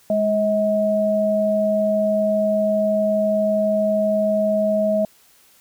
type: tone pair together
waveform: sine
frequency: 208.2 / 637 Hz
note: G#3 / D#5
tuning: +5 / +41 cents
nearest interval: octave + perfect fifth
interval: 1936 cents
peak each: -22 / -17 dBFS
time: 0.1-5.05 s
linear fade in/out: 2 ms
effects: white hiss -54 dBFS RMS until 5.6 s